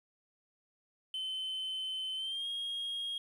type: tone with pitch glide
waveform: sine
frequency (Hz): 3062 to 3263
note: G7 to G#7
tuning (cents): -41 to -31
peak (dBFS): -33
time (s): 1.14-3.18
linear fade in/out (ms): 2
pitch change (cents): +110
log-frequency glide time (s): 2.16-2.47
effects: tanh soft clip ceiling -33 dBFS + 11-bit